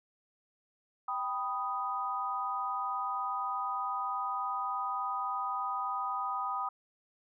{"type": "chord", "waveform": "sine", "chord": "G augmented", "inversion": "none", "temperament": "equal", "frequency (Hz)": [784, 987.8, 1244.5], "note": ["G5", "B5", "D#6"], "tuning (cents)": [0, 0, 0], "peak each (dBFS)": [-38, -37, -34], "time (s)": [1.08, 6.69], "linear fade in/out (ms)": 5, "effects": []}